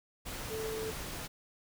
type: tone in noise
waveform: sine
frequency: 440 Hz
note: A4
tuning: in tune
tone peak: -36 dBFS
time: 0.5-0.92 s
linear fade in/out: 20 ms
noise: pink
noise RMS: -41 dBFS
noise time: 0.25-1.28 s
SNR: +2 dB
effects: none